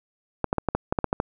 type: clicks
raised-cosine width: 1 ms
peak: -8 dBFS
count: 10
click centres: 0.443 / 0.529 / 0.583 / 0.687 / 0.75 / 0.925 / 0.988 / 1.043 / 1.129 / 1.201 s
effects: none